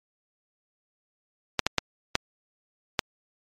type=clicks; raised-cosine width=0.2 ms; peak=-3 dBFS; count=5; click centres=1.593 / 1.666 / 1.783 / 2.154 / 2.992 s; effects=MP3 64 kbps